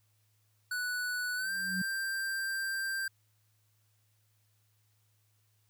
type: tone with pitch glide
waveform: square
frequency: 1480 to 1577.1 Hz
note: F#6 to G6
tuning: 0 to +10 cents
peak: -33 dBFS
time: 0.71-3.08 s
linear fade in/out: 5 ms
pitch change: +110 cents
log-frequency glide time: 1.36-1.51 s
type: tone with exponential growth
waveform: sine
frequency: 186.3 Hz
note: F#3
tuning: 12 cents sharp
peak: -30 dBFS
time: 1.41-1.82 s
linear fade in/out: 5 ms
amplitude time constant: 89 ms
effects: added 106 Hz sine -70 dBFS peak until 5.69 s + white hiss -75 dBFS RMS until 5.69 s